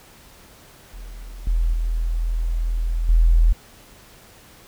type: tone with level steps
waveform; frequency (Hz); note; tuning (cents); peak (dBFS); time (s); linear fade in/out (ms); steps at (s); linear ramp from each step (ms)
sine; 41.2; E1; 0; -33 / -16 / -19 / -11; 0.93-3.53; 10; 1.47 / 1.73 / 3.09; 2
effects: pink hiss -48 dBFS RMS until 4.67 s